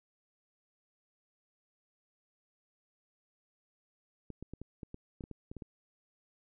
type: clicks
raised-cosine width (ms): 3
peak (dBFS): -30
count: 12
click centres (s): 4.303 / 4.426 / 4.536 / 4.616 / 4.832 / 4.944 / 5.208 / 5.239 / 5.313 / 5.515 / 5.567 / 5.622
effects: none